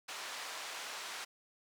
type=band-pass noise; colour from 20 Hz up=pink; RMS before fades=-44 dBFS; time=0.08-1.25 s; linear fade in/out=10 ms; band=890 to 7100 Hz; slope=12 dB/octave; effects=none